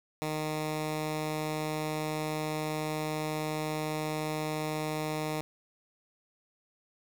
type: tone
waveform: 10% pulse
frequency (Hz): 154.3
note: D#3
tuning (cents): -14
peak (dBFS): -23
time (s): 0.22-5.41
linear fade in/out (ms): 0
effects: 9-bit